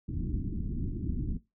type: low-pass noise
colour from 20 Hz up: pink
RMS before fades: -33 dBFS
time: 0.08-1.38 s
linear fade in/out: 10 ms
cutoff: 320 Hz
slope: 48 dB/octave
effects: noise-tail reverb RT60 0.2 s tail -17 dB re dry

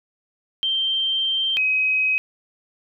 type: tone pair in turn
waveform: sine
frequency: 3142 / 2533 Hz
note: G7 / D#7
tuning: +3 / +30 cents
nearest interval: major third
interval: 373 cents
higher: first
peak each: -19 / -17 dBFS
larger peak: second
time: 0.63-1.57 / 1.57-2.18 s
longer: first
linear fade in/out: 0 ms
effects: none

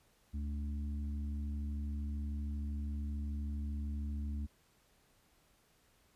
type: harmonic tone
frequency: 72.9 Hz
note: D2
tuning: 12 cents flat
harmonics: 1 / 3 / 4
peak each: -36 / -45 / -54 dBFS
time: 0.33-4.47 s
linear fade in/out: 20 ms
effects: pink hiss -70 dBFS RMS until 6.15 s + resampled to 32000 Hz

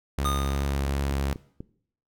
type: tone with vibrato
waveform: sawtooth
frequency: 69.3 Hz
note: C#2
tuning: in tune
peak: -21 dBFS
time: 0.18-1.33 s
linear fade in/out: 0 ms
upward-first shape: triangle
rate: 2.7 Hz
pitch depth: 12 cents each way
type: tone with exponential decay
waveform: square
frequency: 1226 Hz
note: D#6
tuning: 26 cents flat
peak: -25 dBFS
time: 0.25-0.94 s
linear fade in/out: 1 ms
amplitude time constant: 150 ms
type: click train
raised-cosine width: 3 ms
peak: -23 dBFS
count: 5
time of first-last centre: 0.62-1.605 s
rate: 4.06 Hz
effects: noise-tail reverb RT60 0.6 s tail -19 dB re dry

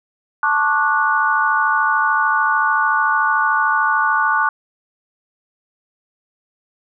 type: chord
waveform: sine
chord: D major seventh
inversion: second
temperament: just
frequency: 881 / 1101.2 / 1174.7 / 1468.3 Hz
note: A5 / C#6 / D6 / F#6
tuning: +2 / -12 / 0 / -14 cents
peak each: -20 / -21 / -20 / -17 dBFS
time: 0.43-4.49 s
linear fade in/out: 2 ms
effects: none

